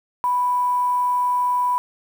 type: tone with quantisation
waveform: sine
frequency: 987.8 Hz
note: B5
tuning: in tune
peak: -17 dBFS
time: 0.24-1.78 s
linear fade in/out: 0 ms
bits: 7
effects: none